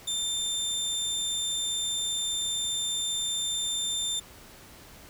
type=tone; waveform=25% pulse; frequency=3585 Hz; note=A7; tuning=32 cents sharp; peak=-24 dBFS; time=0.07-4.2 s; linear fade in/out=10 ms; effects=pink hiss -50 dBFS RMS until 5.09 s